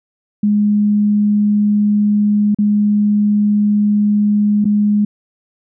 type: tone with dropouts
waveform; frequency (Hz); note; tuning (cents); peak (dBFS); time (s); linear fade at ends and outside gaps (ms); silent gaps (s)
sine; 207.7; G#3; 0; -10; 0.43-5.05; 5; 2.547-2.586 / 4.645-4.653
effects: none